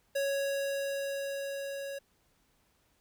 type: tone with level ramp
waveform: square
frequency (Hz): 554.4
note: C#5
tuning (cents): 0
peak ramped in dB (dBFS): -29 to -38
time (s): 0.15-1.99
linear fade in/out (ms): 10
effects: pink hiss -71 dBFS RMS until 3 s